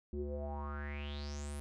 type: tone with low-pass filter sweep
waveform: square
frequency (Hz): 72.4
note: D2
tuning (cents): -24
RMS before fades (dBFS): -41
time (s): 0.13-1.6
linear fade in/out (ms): 0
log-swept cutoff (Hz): 310 to 11000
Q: 7.5
effects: none